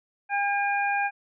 harmonic tone, 807 Hz, G#5, 50 cents flat, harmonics 1 / 2 / 3, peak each -25 / -28 / -30 dBFS, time 0.29-1.11 s, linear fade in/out 50 ms, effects none

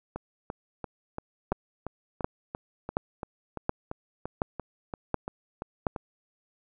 two click trains, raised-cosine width 1 ms, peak -20 / -11 dBFS, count 18 / 7, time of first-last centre 0.16-5.962 / 1.52-5.868 s, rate 2.93 / 1.38 Hz, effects none

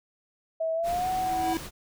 sine tone with pitch glide, 648 to 744.4 Hz, E5 to F#5, -30 to +10 cents, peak -25 dBFS, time 0.6-1.54 s, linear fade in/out 10 ms, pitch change +240 cents, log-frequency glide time 0.74-1.08 s
pink noise, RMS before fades -39 dBFS, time 0.83-1.71 s, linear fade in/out 50 ms
square tone with exponential growth, 327.5 Hz, E4, 11 cents flat, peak -26 dBFS, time 0.88-1.57 s, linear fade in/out 0 ms, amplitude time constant 150 ms
effects none

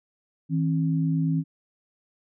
sine tone pair together, 160.5 / 269.4 Hz, E3 / C#4, -46 / -49 cents, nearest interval major sixth, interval 897 cents, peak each -22 / -27 dBFS, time 0.49-1.44 s, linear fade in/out 50 ms, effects none

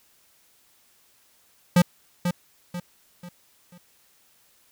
square tone with echo, 176.5 Hz, F3, 19 cents sharp, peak -14 dBFS, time 1.76-1.82 s, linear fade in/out 5 ms, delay 490 ms, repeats 4, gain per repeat -8 dB, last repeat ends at 3.78 s, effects white hiss -61 dBFS RMS until 4.71 s

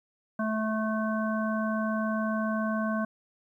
harmonic tone, 218.2 Hz, A3, 14 cents flat, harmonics 1 / 3 / 5 / 7, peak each -28 / -33 / -35 / -36 dBFS, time 0.39-3.05 s, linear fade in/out 5 ms, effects 11-bit

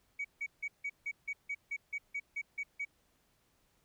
sine tone bursts, 2258 Hz, C#7, 31 cents sharp, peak -33 dBFS, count 13, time 0.19-2.851 s, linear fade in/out 10 ms, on 57 ms, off 160 ms, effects tanh soft clip ceiling -31 dBFS + pink hiss -73 dBFS RMS until 3.84 s

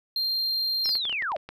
triangle tone, 4186 Hz, C8, in tune, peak -23 dBFS, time 0.16-0.98 s, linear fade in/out 2 ms
sine linear sweep, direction down, 5540 to 493.9 Hz, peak -26 dBFS, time 0.84-1.37 s, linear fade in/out 10 ms
clicks, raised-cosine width 0.3 ms, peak -23 dBFS, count 10, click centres 0.858 / 0.892 / 0.954 / 1.053 / 1.096 / 1.127 / 1.223 / 1.319 / 1.364 / 1.49 s
effects none

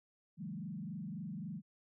sine tone with frequency modulation, 185 Hz, F#3, in tune, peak -40 dBFS, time 0.37-1.62 s, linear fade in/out 50 ms, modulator 23.7 Hz, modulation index 1.6, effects none

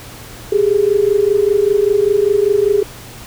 sine tone pair together, 395.9 / 421 Hz, G4 / G#4, +17 / +24 cents, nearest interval minor second, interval 107 cents, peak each -13 dBFS, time 0.52-2.83 s, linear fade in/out 5 ms, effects added 118 Hz sine -39 dBFS peak until 3.26 s + pink hiss -35 dBFS RMS until 3.26 s

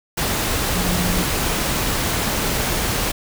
sine tone in noise, 178.8 Hz, F3, 41 cents sharp, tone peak -22 dBFS, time 0.75-1.23 s, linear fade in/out 10 ms, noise pink, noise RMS -21 dBFS, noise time 0.17-3.12 s, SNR -4 dB, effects none

